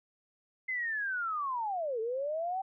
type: linear two-way sweep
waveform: sine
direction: down then up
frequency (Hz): 2077 to 432.7 to 780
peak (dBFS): -31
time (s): 0.68-2.62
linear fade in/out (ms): 10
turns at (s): 2
effects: none